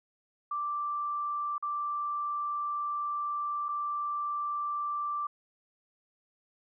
sine tone with dropouts, 1174 Hz, D6, 1 cent flat, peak -30 dBFS, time 0.51-5.27 s, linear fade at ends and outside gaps 5 ms, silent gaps 1.581-1.625 / 3.685-3.688 s, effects none

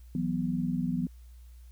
sine chord, E suspended second, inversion none, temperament equal, 164.81 / 185 / 246.9 Hz, E3 / F#3 / B3, 0 / 0 / 0 cents, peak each -32 / -32 / -31 dBFS, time 0.15-1.07 s, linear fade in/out 2 ms, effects added 60 Hz sine -47 dBFS peak until 1.71 s + white hiss -67 dBFS RMS until 1.71 s

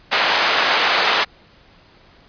pink band-pass noise, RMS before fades -17 dBFS, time 0.11-1.25 s, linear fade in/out 20 ms, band 760 to 4600 Hz, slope 12 dB/octave, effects pink hiss -50 dBFS RMS until 2.28 s + resampled to 11025 Hz

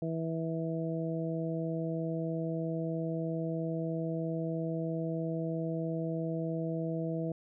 harmonic tone, 163.1 Hz, E3, 18 cents flat, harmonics 1 / 2 / 3 / 4, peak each -34 / -37 / -39 / -40 dBFS, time 0.02-7.32 s, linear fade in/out 2 ms, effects none

